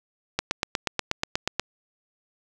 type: click train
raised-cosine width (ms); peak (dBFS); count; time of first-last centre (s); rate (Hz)
0.2; -6; 11; 0.39-1.596; 8.29
effects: none